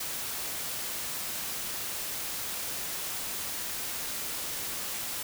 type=noise; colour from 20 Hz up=white; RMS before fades=-35 dBFS; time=0-5.23 s; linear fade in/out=5 ms; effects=none